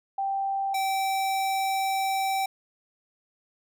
sine / square tone pair in turn, 784 / 774.1 Hz, G5 / G5, 0 / -22 cents, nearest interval unison, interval 22 cents, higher first, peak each -25 dBFS, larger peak neither, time 0.18-0.74 / 0.74-2.46 s, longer second, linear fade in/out 5 ms, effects none

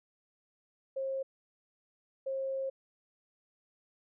sine tone bursts at uneven times, 536 Hz, C5, 42 cents sharp, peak -32 dBFS, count 2, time 0.96-1.23 / 2.26-2.7 s, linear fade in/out 10 ms, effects none

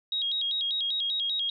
sine tone with vibrato, 3520 Hz, A7, in tune, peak -26 dBFS, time 0.12-1.5 s, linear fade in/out 2 ms, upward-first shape square, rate 5.1 Hz, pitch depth 130 cents each way, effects none

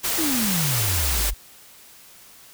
white noise, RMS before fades -24 dBFS, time 0.03-1.31 s, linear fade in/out 20 ms
sine exponential sweep, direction down, 341.6 to 43.65 Hz, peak -23 dBFS, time 0.18-1.34 s, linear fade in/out 10 ms
effects white hiss -48 dBFS RMS until 2.53 s

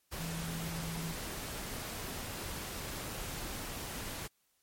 sine tone in noise, 164.81 Hz, E3, in tune, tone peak -38 dBFS, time 0.18-1.13 s, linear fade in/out 20 ms, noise pink, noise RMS -41 dBFS, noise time 0.11-4.28 s, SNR 0 dB, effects white hiss -75 dBFS RMS until 4.62 s + MP3 64 kbps

